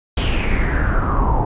brown noise with low-pass filter sweep, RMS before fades -17 dBFS, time 0.17-1.45 s, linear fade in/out 5 ms, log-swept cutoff 3300 to 820 Hz, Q 6.3, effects resampled to 8000 Hz

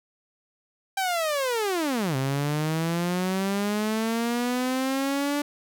sawtooth linear two-way sweep, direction down then up, 787 to 130.81 to 292 Hz, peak -20 dBFS, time 0.97-5.42 s, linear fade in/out 5 ms, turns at 2.16 s, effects none

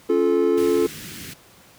triangle chord, Db augmented, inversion none, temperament equal with one note detuned, 277.2 / 349.2 / 434.9 Hz, Db4 / F4 / A4, 0 / 0 / -20 cents, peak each -22 / -18 / -17 dBFS, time 0.09-0.87 s, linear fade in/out 10 ms
pink band-stop noise, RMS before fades -35 dBFS, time 0.57-1.34 s, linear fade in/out 10 ms, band 350 to 1600 Hz, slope 24 dB/octave
effects pink hiss -50 dBFS RMS until 1.78 s + high-pass 100 Hz 12 dB/octave

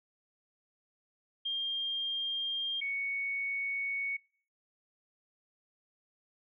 sine tone pair in turn, 3205 / 2223 Hz, G7 / C#7, +38 / +4 cents, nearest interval tritone, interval 634 cents, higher first, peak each -31 / -32 dBFS, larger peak first, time 1.45-2.81 / 2.81-4.17 s, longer neither, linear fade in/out 10 ms, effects noise-tail reverb RT60 0.5 s tail -25 dB re dry

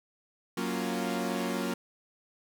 sawtooth chord, Gb major seventh, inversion none, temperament equal, 185 / 233.1 / 277.2 / 349.2 Hz, Gb3 / Bb3 / Db4 / F4, 0 / 0 / 0 / 0 cents, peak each -31 / -30 / -33 / -33 dBFS, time 0.57-1.74 s, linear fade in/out 5 ms, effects none

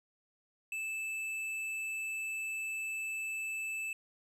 triangle tone with tanh clipping, 2630 Hz, E7, 5 cents flat, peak -37 dBFS, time 0.72-3.93 s, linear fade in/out 2 ms, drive 15 dB, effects resampled to 32000 Hz

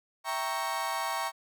35% pulse chord, E diminished seventh, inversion none, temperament equal, 659.3 / 784 / 932.3 / 1108.7 Hz, E5 / G5 / Bb5 / Db6, 0 / 0 / 0 / 0 cents, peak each -37 / -35 / -33 / -33 dBFS, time 0.24-1.32 s, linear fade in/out 50 ms, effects none

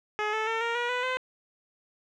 10% pulse tone with pitch steps, 423.2 / 436.9 / 451 / 465.5 / 480.5 / 496.1 / 512.1 Hz, G#4 / A4 / A4 / A#4 / B4 / B4 / C5, +33 / -12 / +43 / -2 / -48 / +8 / -37 cents, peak -18 dBFS, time 0.19-1.17 s, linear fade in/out 0 ms, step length 140 ms, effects low-pass 3000 Hz 12 dB/octave

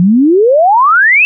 sine exponential sweep, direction up, 170 to 2700 Hz, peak -4 dBFS, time 0-1.25 s, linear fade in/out 0 ms, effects none

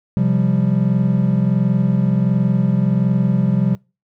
triangle chord, C suspended fourth, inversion none, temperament equal, 130.81 / 174.61 / 196 Hz, C3 / F3 / G3, 0 / 0 / 0 cents, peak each -16 dBFS, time 0.17-3.75 s, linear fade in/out 0 ms, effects noise-tail reverb RT60 0.3 s tail -26 dB re dry

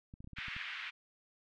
clicks, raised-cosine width 5 ms, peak -37 dBFS, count 8, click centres 0.139 / 0.205 / 0.244 / 0.274 / 0.333 / 0.386 / 0.483 / 0.565 s
pink band-pass noise, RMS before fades -43 dBFS, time 0.36-0.91 s, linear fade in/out 20 ms, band 1600 to 3000 Hz, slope 24 dB/octave
effects none

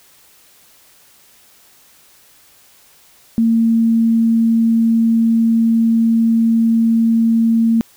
sine tone, 227.8 Hz, A#3, 40 cents flat, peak -10 dBFS, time 3.38-7.81 s, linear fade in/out 0 ms, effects white hiss -49 dBFS RMS until 7.96 s

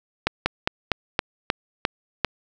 slowing click train, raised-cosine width 0.3 ms, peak -3 dBFS, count 8, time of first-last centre 0.27-2.247 s, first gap 190 ms, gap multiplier 1.13, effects none

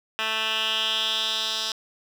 10% pulse tone with band-pass filter sweep, 220 Hz, A3, in tune, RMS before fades -26 dBFS, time 0.19-1.72 s, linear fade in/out 0 ms, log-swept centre 2400 to 4400 Hz, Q 3.8, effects 7-bit

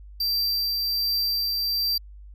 square tone with tremolo, 4699 Hz, D8, in tune, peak -22 dBFS, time 0.2-1.98 s, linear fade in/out 5 ms, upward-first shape triangle, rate 1.3 Hz, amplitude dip 25%, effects added 50 Hz sine -41 dBFS peak until 2.34 s

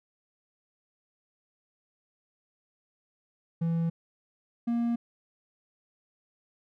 triangle tone pair in turn, 166.3 / 235.2 Hz, E3 / A#3, +16 / +16 cents, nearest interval tritone, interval 600 cents, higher second, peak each -23 dBFS, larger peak neither, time 3.61-3.9 / 4.67-4.96 s, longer neither, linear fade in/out 10 ms, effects none

